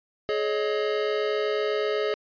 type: chord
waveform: square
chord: Ab suspended fourth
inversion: none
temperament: equal with one note detuned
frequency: 423.1 / 554.4 / 622.3 Hz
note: Ab4 / Db5 / Eb5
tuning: +32 / 0 / 0 cents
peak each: -26 / -32 / -32 dBFS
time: 0.29-2.14 s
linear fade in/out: 0 ms
effects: resampled to 11025 Hz